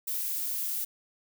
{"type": "noise", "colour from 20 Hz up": "violet", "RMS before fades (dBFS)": -32, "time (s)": [0.07, 0.85], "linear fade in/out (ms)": 10, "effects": []}